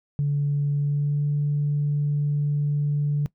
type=tone with pitch glide; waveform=sine; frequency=144 to 146.01 Hz; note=D3 to D3; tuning=-34 to -10 cents; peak=-19 dBFS; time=0.19-3.26 s; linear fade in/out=0 ms; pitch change=+24 cents; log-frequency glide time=0.78-1.26 s; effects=noise-tail reverb RT60 0.1 s tail -20 dB re dry + tanh soft clip ceiling -16 dBFS